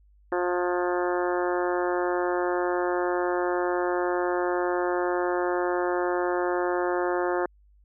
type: harmonic tone with a mistuned harmonic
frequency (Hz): 178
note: F3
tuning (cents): +33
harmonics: 2 / 3 / 4 / 5 / 6 / 7 / 8 / 9 / 10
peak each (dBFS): -26 / -30 / -32 / -34 / -36 / -37 / -38 / -39 / -40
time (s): 0.32-7.46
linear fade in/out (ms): 2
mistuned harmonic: 10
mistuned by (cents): -33
effects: added 50 Hz sine -55 dBFS peak until 7.84 s